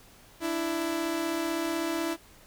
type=tone pair together; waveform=sawtooth; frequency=295.6 / 331.5 Hz; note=D4 / E4; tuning=+11 / +10 cents; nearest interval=major second; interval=199 cents; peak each=-31 / -25 dBFS; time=0.4-2.17 s; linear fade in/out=50 ms; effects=pink hiss -55 dBFS RMS until 2.46 s